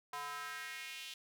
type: tone with high-pass filter sweep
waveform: square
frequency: 144.6 Hz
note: D3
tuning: 27 cents flat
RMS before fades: -45 dBFS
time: 0.13-1.14 s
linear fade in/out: 2 ms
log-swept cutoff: 940 to 3200 Hz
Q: 2.6
effects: none